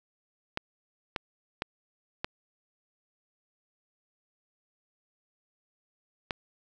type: clicks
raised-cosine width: 0.3 ms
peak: -14 dBFS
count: 5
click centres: 0.574 / 1.162 / 1.621 / 2.245 / 6.308 s
effects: none